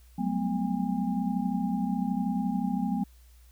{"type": "tone cluster", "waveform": "sine", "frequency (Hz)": [185, 195.9, 217, 250.6, 810], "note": ["F#3", "G3", "A3", "B3", "G#5"], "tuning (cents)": [0, -1, -24, 25, -43], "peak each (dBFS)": [-31, -36, -31, -31, -37], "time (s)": [0.18, 3.04], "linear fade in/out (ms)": 10, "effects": ["added 60 Hz sine -52 dBFS peak until 3.51 s", "white hiss -64 dBFS RMS until 3.51 s"]}